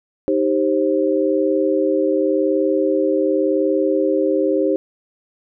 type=chord; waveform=sine; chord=C minor; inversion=first; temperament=equal with one note detuned; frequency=311.1 / 392 / 530.9 Hz; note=Eb4 / G4 / C5; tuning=0 / 0 / +25 cents; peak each=-19 dBFS; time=0.28-4.76 s; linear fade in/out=0 ms; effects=none